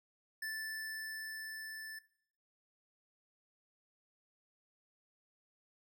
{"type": "tone with level ramp", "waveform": "square", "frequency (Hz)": 1758, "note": "A6", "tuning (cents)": -2, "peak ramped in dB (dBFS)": [-39, -45], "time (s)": [0.42, 1.99], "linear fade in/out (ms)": 5, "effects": ["noise-tail reverb RT60 0.6 s tail -18 dB re dry"]}